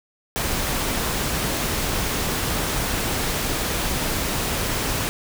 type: noise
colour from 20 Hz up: pink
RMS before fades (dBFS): -24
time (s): 0.36-5.09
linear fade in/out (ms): 0
effects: none